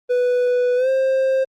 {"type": "tone with pitch glide", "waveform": "triangle", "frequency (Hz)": [493.9, 529.3], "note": ["B4", "C5"], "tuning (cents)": [0, 20], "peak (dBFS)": -13, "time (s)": [0.09, 1.45], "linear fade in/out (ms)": 20, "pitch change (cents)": 120, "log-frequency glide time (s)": [0.76, 0.89], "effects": ["Opus 24 kbps"]}